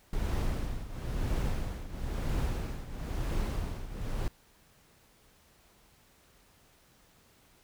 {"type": "noise with tremolo", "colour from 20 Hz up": "brown", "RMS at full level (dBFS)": -29, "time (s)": [0.13, 4.28], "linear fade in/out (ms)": 2, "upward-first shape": "triangle", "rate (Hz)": 1, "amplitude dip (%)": 80, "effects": ["pink hiss -63 dBFS RMS until 7.63 s"]}